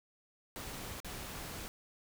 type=noise with dropouts; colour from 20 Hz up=pink; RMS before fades=-44 dBFS; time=0.56-1.68 s; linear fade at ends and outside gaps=0 ms; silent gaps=1.002-1.046 s; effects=none